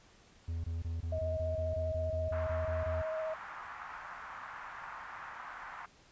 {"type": "tone bursts", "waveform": "triangle", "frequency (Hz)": 83, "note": "E2", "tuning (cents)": 12, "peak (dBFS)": -32, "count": 14, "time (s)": [0.48, 3.019], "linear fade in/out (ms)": 5, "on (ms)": 160, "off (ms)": 23}
{"type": "tone with vibrato", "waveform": "sine", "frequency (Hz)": 634, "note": "D#5", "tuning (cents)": 32, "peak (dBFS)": -34, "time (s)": [1.12, 3.34], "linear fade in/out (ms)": 5, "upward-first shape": "sine", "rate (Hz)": 15, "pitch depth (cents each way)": 14}
{"type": "band-pass noise", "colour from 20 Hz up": "white", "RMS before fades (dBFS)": -46, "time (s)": [2.32, 5.86], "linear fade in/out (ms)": 5, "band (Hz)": [880, 1500], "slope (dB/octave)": 24}
{"effects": ["pink hiss -62 dBFS RMS until 6.11 s", "resampled to 16000 Hz"]}